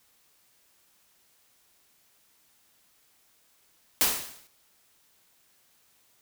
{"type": "noise with exponential decay", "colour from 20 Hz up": "white", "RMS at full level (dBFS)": -20, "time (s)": [4.01, 4.47], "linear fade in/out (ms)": 0, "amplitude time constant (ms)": 100, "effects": ["white hiss -65 dBFS RMS until 6.21 s"]}